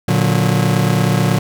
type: chord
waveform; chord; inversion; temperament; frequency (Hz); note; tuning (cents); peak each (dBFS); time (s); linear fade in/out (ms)
40% pulse; Bb augmented; none; just; 116.54 / 145.68 / 182.1; Bb2 / D3 / F#3; 0 / -14 / -27; -16; 0.08-1.39; 5
effects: none

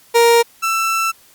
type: tone pair in turn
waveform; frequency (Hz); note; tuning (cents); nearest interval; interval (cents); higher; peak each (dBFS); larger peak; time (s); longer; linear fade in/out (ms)
30% pulse; 467.9 / 1331.9; A#4 / E6; +6 / +17; octave + tritone; 1811; second; -6 / -13; first; 0.14-0.43 / 0.62-1.12; second; 20
effects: white hiss -49 dBFS RMS until 1.34 s + Opus 48 kbps

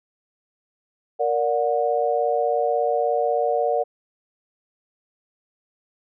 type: chord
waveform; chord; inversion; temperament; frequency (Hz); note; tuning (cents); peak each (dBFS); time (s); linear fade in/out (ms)
sine; Bb augmented; none; just; 466.2 / 582.7 / 728.4; Bb4 / D5 / F#5; 0 / -14 / -27; -23; 1.19-3.84; 20
effects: none

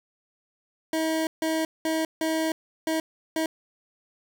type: tone bursts at uneven times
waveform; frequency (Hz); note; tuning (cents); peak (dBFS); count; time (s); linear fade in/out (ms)
25% pulse; 319.6; D#4; +47; -20; 6; 0.93-1.27 / 1.42-1.65 / 1.85-2.05 / 2.21-2.52 / 2.87-3 / 3.36-3.46; 2
effects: none

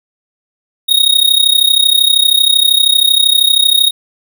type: tone with amplitude modulation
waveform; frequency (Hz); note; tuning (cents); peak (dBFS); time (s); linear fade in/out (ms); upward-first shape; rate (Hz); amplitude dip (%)
square; 3745; A#7; +7; -4; 0.88-3.91; 20; sine; 32.8; 85
effects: none

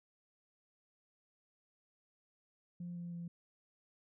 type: tone with pitch steps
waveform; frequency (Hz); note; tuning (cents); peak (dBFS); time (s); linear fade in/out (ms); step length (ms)
sine; 174.61 / 172.9 / 171.21; F3 / F3 / F3; 0 / -17 / -34; -40; 2.8-3.28; 5; 160
effects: tanh soft clip ceiling -37 dBFS

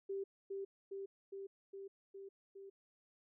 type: tone with echo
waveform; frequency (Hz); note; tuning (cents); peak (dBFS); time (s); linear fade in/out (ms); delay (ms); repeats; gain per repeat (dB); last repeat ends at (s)
sine; 392; G4; 0; -38; 0.09-0.24; 10; 410; 6; -2; 2.7
effects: none

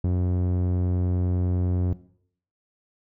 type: tone with low-pass filter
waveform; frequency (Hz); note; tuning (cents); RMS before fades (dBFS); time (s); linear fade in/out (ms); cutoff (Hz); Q
sawtooth; 90; F#2; -47; -23; 0.04-1.93; 0; 370; 0.6
effects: noise-tail reverb RT60 0.6 s tail -17 dB re dry

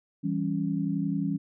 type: chord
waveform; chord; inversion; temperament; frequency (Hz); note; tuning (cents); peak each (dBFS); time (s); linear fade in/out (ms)
sine; C# diminished; first; equal; 164.81 / 196 / 277.2; E3 / G3 / C#4; 0 / 0 / 0; -30; 0.23-1.38; 20
effects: none

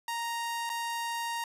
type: tone with dropouts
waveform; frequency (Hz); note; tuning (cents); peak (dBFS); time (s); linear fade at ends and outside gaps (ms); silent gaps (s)
sawtooth; 932.3; A#5; 0; -28; 0.08-1.44; 2; 0.694-0.699
effects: resampled to 32000 Hz

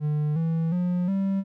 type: tone with pitch steps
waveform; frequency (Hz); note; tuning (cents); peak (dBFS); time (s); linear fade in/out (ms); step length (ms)
triangle; 150 / 163.58 / 178.38 / 194.53; D3 / E3 / F3 / G3; +37 / -13 / +37 / -13; -20; 0-1.44; 50; 360
effects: none

